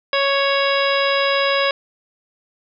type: harmonic tone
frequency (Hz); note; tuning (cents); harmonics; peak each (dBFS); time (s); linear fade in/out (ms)
554.4; C#5; 0; 1 / 2 / 3 / 4 / 5 / 6 / 7 / 9; -19 / -22 / -24 / -25 / -26 / -27 / -27 / -29; 0.13-1.71; 2
effects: none